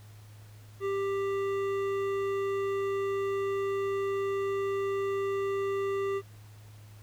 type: tone with hard clipping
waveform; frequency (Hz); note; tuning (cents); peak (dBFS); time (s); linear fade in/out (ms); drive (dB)
sine; 394; G4; +9; -30; 0.8-6.22; 50; 12
effects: added 105 Hz sine -48 dBFS peak until 7.02 s + pink hiss -59 dBFS RMS until 7.02 s